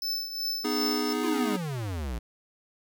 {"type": "tone with tremolo", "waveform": "square", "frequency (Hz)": 5274, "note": "E8", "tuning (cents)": 0, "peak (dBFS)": -27, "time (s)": [0.02, 1.13], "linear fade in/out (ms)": 2, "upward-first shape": "triangle", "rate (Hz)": 2.7, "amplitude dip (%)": 70}
{"type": "chord", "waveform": "square", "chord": "G# minor", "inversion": "first", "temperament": "just", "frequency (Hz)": [249.2, 311.5, 415.3], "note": ["B3", "D#4", "G#4"], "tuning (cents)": [16, 2, 0], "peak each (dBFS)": -32, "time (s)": [0.64, 1.57], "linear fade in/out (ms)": 10}
{"type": "exponential sweep", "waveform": "square", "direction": "down", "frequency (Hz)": [362.5, 54.1], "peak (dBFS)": -31, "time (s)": [1.23, 2.19], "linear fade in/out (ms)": 10}
{"effects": []}